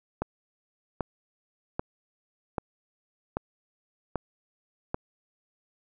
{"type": "click train", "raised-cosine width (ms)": 1, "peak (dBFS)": -14, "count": 7, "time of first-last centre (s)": [0.22, 4.944], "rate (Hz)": 1.27, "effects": []}